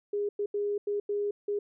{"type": "tone bursts at uneven times", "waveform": "sine", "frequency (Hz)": 409.9, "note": "G#4", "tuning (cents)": -23, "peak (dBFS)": -27, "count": 6, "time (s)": [[0.13, 0.29], [0.39, 0.46], [0.54, 0.78], [0.87, 1], [1.09, 1.31], [1.48, 1.59]], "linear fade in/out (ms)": 5, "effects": []}